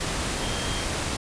sine tone in noise, 3200 Hz, G7, 35 cents sharp, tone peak -36 dBFS, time 0.42-0.85 s, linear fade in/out 10 ms, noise pink, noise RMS -28 dBFS, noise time 0-1.17 s, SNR -11 dB, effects resampled to 22050 Hz

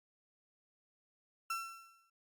35% pulse tone with exponential decay, 1347 Hz, E6, 37 cents sharp, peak -32 dBFS, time 1.5-2.1 s, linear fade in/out 5 ms, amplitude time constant 130 ms, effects Opus 48 kbps

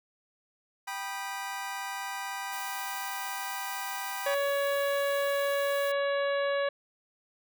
25% pulse chord, G augmented, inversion none, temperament just, 784 / 980 / 1225 Hz, G5 / B5 / D#6, 0 / -14 / -27 cents, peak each -34 / -34 / -39 dBFS, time 0.87-4.35 s, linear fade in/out 10 ms
blue noise, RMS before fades -43 dBFS, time 2.52-5.92 s, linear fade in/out 10 ms
harmonic tone, 562 Hz, C#5, 24 cents sharp, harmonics 1 / 2 / 3 / 4 / 5 / 6 / 7, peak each -27 / -36 / -35 / -43 / -44 / -47 / -45 dBFS, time 4.26-6.69 s, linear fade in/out 5 ms
effects none

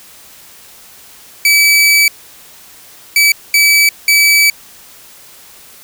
sawtooth tone bursts at uneven times, 2297 Hz, D7, 39 cents flat, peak -3 dBFS, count 4, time 1.45-2.08 / 3.16-3.32 / 3.54-3.89 / 4.08-4.5 s, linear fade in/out 2 ms, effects white hiss -39 dBFS RMS until 5.83 s

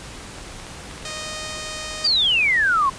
clicks, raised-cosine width 0.3 ms, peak -22 dBFS, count 8, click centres 0.385 / 0.599 / 0.667 / 0.912 / 0.979 / 1.026 / 1.104 / 1.171 s
5% pulse tone, 620 Hz, D#5, 6 cents flat, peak -18 dBFS, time 1.05-2.07 s, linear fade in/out 2 ms
sine exponential sweep, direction down, 4865 to 1038 Hz, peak -15 dBFS, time 2.04-2.9 s, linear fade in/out 10 ms
effects pink hiss -37 dBFS RMS until 2.98 s + resampled to 22050 Hz

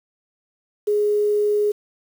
sine tone, 416.5 Hz, G#4, 5 cents sharp, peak -16 dBFS, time 0.87-1.72 s, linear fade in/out 10 ms, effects 7-bit

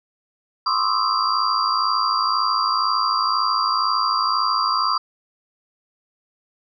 sine tone cluster, 1030 / 1092 / 1205 / 1307 / 4750 Hz, C6 / C#6 / D6 / E6 / D8, -28 / -26 / +44 / -15 / +19 cents, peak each -24 dBFS, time 0.66-4.98 s, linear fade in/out 5 ms, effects none

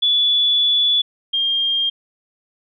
sine tone pair in turn, 3438 / 3210 Hz, A7 / G7, -41 / +40 cents, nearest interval minor second, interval 119 cents, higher first, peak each -13 / -16 dBFS, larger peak first, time 0.02-1.02 / 1.33-1.9 s, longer first, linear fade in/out 10 ms, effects none

